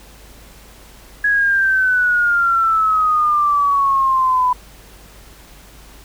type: exponential sweep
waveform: sine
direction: down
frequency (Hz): 1675 to 992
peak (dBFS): -12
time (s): 1.24-4.53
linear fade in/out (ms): 5
effects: added 50 Hz sine -43 dBFS peak until 6.04 s + pink hiss -44 dBFS RMS until 6.04 s